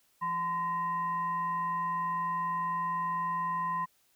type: tone with frequency modulation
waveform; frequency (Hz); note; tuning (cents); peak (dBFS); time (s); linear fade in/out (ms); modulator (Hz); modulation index
sine; 1022; C6; -41; -29; 0.21-3.86; 20; 851; 0.43
effects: white hiss -69 dBFS RMS until 4.15 s